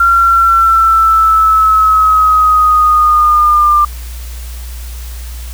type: linear sweep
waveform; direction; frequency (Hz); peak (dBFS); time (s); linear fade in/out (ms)
sine; down; 1377 to 1190; -5; 0-3.85; 5
effects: added 60 Hz sine -22 dBFS peak until 5.53 s + white hiss -34 dBFS RMS until 5.53 s